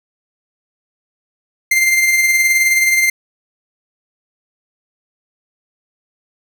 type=tone with tremolo; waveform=45% pulse; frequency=2095 Hz; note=C7; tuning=2 cents sharp; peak=-9 dBFS; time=1.71-3.1 s; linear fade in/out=5 ms; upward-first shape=sine; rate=19 Hz; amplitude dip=40%; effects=none